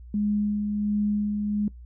sine tone with tremolo, 207.7 Hz, G#3, in tune, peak -21 dBFS, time 0.14-1.68 s, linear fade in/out 2 ms, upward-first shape sine, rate 1.4 Hz, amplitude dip 35%, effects noise-tail reverb RT60 0.1 s tail -20 dB re dry + added 60 Hz sine -41 dBFS peak until 1.85 s

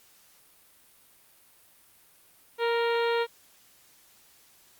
harmonic tone with a mistuned harmonic, 466.2 Hz, A#4, in tune, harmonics 1 / 2 / 3 / 4 / 5 / 6 / 7 / 8 / 9, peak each -25 / -31 / -35 / -37 / -39 / -41 / -42 / -43 / -44 dBFS, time 2.58-3.27 s, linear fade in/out 50 ms, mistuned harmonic 2, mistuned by +16 cents, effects white hiss -59 dBFS RMS until 4.79 s + Opus 48 kbps

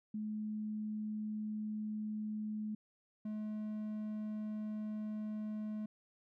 sine / triangle tone pair in turn, 213.6 / 213.6 Hz, G#3 / G#3, +49 / +49 cents, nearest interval unison, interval 0 cents, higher neither, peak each -37 / -36 dBFS, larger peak second, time 0.14-2.75 / 3.25-5.86 s, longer neither, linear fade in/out 5 ms, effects none

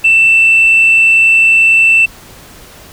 sine tone, 2669 Hz, E7, 21 cents sharp, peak -3 dBFS, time 0.04-2.06 s, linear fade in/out 10 ms, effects tanh soft clip ceiling -1 dBFS + pink hiss -36 dBFS RMS until 2.92 s

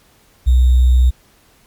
sine tone with sample-and-hold, 62.6 Hz, B1, 24 cents sharp, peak -7 dBFS, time 0.46-1.11 s, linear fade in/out 20 ms, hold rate 3675 Hz, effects pink hiss -52 dBFS RMS until 1.66 s + MP3 96 kbps

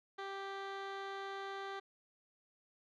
15% pulse tone with low-pass filter, 392 Hz, G4, in tune, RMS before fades -44 dBFS, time 0.18-1.8 s, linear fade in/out 10 ms, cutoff 3100 Hz, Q 1.3, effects none

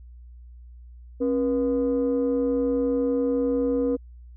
sine tone pair together, 270.5 / 482 Hz, C#4 / B4, -42 / -42 cents, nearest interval minor seventh, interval 1000 cents, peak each -22 dBFS, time 1.2-3.97 s, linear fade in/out 20 ms, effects tanh soft clip ceiling -16 dBFS + added 60 Hz sine -42 dBFS peak until 4.36 s

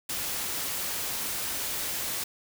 white noise, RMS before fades -32 dBFS, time 0.09-2.24 s, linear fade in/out 5 ms, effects none

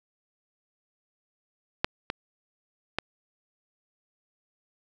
clicks, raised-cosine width 0.3 ms, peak -6 / -13 / -10 dBFS, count 3, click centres 1.845 / 2.101 / 2.986 s, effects none

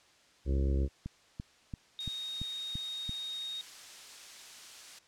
harmonic tone, 68 Hz, C#2, 33 cents flat, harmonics 1 / 2 / 3 / 4 / 5 / 6 / 7 / 8, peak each -27 / -38 / -42 / -42 / -40 / -44 / -47 / -48 dBFS, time 0.45-0.89 s, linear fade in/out 50 ms
click train, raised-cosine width 5 ms, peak -26 dBFS, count 7, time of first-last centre 1.06-3.094 s, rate 2.95 Hz
sine tone, 3729 Hz, A#7, in tune, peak -36 dBFS, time 1.99-3.61 s, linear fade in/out 0 ms
blue noise, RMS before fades -43 dBFS, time 2-4.99 s, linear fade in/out 5 ms
effects white hiss -63 dBFS RMS until 5.07 s + low-pass 6000 Hz 12 dB/octave

